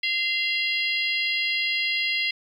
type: harmonic tone with a mistuned harmonic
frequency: 691 Hz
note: F5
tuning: 19 cents flat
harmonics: 3 / 4 / 5 / 6 / 7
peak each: -26 / -28 / -30 / -32 / -33 dBFS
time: 0.03-2.31 s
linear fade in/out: 5 ms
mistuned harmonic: 5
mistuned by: -78 cents
effects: 9-bit

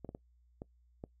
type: clicks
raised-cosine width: 2 ms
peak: -29 dBFS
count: 5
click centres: 0.047 / 0.091 / 0.149 / 0.619 / 1.039 s
effects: noise-tail reverb RT60 0.1 s tail -23 dB re dry + added 60 Hz sine -64 dBFS peak until 1.2 s

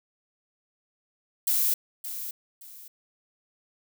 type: noise with echo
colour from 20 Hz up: violet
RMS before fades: -24 dBFS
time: 1.47-1.74 s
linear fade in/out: 5 ms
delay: 570 ms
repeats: 2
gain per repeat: -11 dB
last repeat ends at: 2.88 s
effects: none

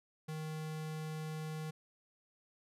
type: tone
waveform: square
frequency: 156.2 Hz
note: D#3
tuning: 7 cents sharp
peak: -40 dBFS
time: 0.28-1.71 s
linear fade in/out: 10 ms
effects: resampled to 32000 Hz

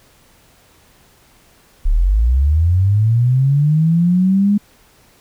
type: linear sweep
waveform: sine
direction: up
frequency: 32.7 to 207.7 Hz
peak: -10 dBFS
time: 1.85-4.58 s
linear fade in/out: 10 ms
effects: pink hiss -51 dBFS RMS until 5.2 s

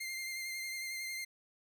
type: tone with vibrato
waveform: sawtooth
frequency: 2100 Hz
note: C7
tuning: 6 cents sharp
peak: -35 dBFS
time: 0-1.25 s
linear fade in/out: 10 ms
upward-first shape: triangle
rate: 11 Hz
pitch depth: 26 cents each way
effects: none

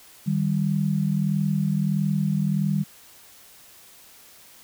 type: tone pair together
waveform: sine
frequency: 154.45 / 196 Hz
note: D#3 / G3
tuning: -12 / 0 cents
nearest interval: major third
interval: 412 cents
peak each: -23 dBFS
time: 0.26-2.84 s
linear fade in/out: 20 ms
effects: white hiss -50 dBFS RMS until 4.63 s

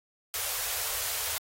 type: band-stop noise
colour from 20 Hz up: white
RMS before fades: -32 dBFS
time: 0.34-1.38 s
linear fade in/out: 0 ms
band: 100 to 430 Hz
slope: 48 dB/octave
effects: AAC 48 kbps

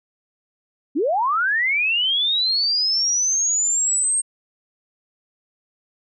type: linear sweep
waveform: sine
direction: up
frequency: 246.7 to 8550 Hz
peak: -17 dBFS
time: 0.95-4.22 s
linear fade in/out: 20 ms
effects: none

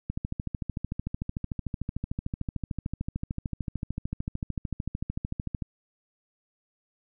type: click train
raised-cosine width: 5 ms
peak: -18 dBFS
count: 75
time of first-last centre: 0.1-5.622 s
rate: 13.4 Hz
effects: none

